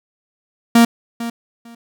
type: tone with echo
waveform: 45% pulse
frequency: 233.1 Hz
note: A#3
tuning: in tune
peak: -7 dBFS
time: 0.75-0.85 s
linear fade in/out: 5 ms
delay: 450 ms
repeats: 2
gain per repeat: -15 dB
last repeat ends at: 1.75 s
effects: none